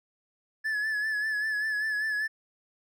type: tone with vibrato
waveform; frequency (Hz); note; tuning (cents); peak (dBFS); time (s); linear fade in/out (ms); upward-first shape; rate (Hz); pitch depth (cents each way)
triangle; 1723; A6; -37; -25; 0.64-2.28; 20; sine; 5.1; 46
effects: none